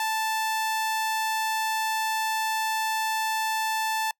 sawtooth tone, 880 Hz, A5, in tune, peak -21 dBFS, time 0-4.11 s, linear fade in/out 2 ms, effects noise-tail reverb RT60 0.1 s tail -26 dB re dry

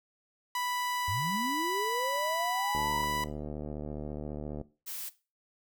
sawtooth tone, 987.8 Hz, B5, in tune, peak -27 dBFS, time 0.55-3.24 s, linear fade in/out 2 ms
sine linear sweep, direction up, 82.6 to 967 Hz, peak -33 dBFS, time 1.08-3.04 s, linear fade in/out 0 ms
click train, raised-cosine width 2 ms, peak -25 dBFS, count 140, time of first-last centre 2.75-4.613 s, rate 74.6 Hz
blue noise, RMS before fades -39 dBFS, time 4.86-5.1 s, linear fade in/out 20 ms
effects noise-tail reverb RT60 0.3 s tail -17 dB re dry

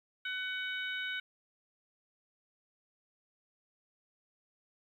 harmonic tone, 750 Hz, F#5, 23 cents sharp, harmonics 2 / 3 / 4 / 5, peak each -37 / -41 / -43 / -45 dBFS, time 0.25-1.2 s, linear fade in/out 5 ms, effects 11-bit

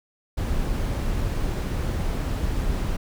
brown noise, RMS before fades -25 dBFS, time 0.37-2.97 s, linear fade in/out 10 ms, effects none

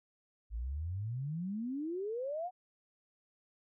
sine exponential sweep, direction up, 51.91 to 751 Hz, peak -35 dBFS, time 0.5-2.51 s, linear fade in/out 50 ms, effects none

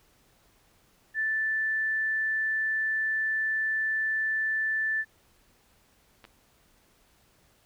sine tone, 1760 Hz, A6, in tune, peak -25 dBFS, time 1.14-5.05 s, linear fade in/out 50 ms
clicks, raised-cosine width 0.3 ms, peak -32 dBFS, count 2, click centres 6.242 / 6.251 s
effects pink hiss -64 dBFS RMS until 7.65 s

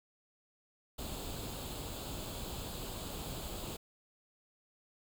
pink noise with comb filter, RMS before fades -42 dBFS, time 0.98-3.77 s, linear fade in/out 10 ms, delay 0.26 ms, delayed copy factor +0.65, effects none

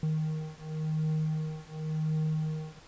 triangle beating tone pair, 155.56 / 156.48 Hz, D#3 / D#3, 0 / +10 cents, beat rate 0.92 Hz, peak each -30 dBFS, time 0.03-2.79 s, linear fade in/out 2 ms, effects pink hiss -54 dBFS RMS until 2.87 s + resampled to 16000 Hz

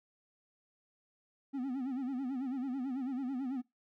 triangle tone with vibrato, 261.6 Hz, C4, in tune, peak -32 dBFS, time 1.53-3.62 s, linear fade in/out 20 ms, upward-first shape sine, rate 9.1 Hz, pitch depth 120 cents each way, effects noise-tail reverb RT60 0.2 s tail -21 dB re dry

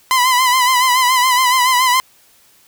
sawtooth tone with vibrato, 1011 Hz, B5, 40 cents sharp, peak -7 dBFS, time 0.11-2 s, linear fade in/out 0 ms, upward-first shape sine, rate 7.1 Hz, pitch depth 61 cents each way, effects white hiss -51 dBFS RMS until 2.67 s

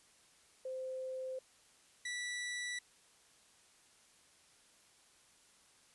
sine / sawtooth tone pair in turn, 519 / 1959.5 Hz, C5 / B6, -14 / -14 cents, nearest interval octave + major seventh, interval 2300 cents, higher second, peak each -39 / -35 dBFS, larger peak second, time 0.65-1.39 / 2.05-2.79 s, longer neither, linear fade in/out 5 ms, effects white hiss -66 dBFS RMS until 5.94 s + resampled to 24000 Hz

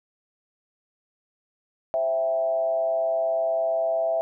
sine tone with frequency modulation, 659.3 Hz, E5, in tune, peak -21 dBFS, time 1.94-4.21 s, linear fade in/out 0 ms, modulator 130 Hz, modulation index 0.52, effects none

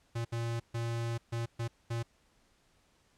square tone bursts at uneven times, 116.54 Hz, A#2, in tune, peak -33 dBFS, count 6, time 0.15-0.25 / 0.32-0.6 / 0.74-1.18 / 1.32-1.46 / 1.59-1.68 / 1.9-2.03 s, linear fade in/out 10 ms, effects pink hiss -69 dBFS RMS until 3.17 s + low-pass 9000 Hz 12 dB/octave

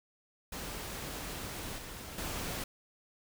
pink noise with level steps, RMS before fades -41 / -45 / -38 dBFS, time 0.52-2.64 s, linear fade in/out 5 ms, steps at 1.78 / 2.18 s, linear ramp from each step 5 ms, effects none

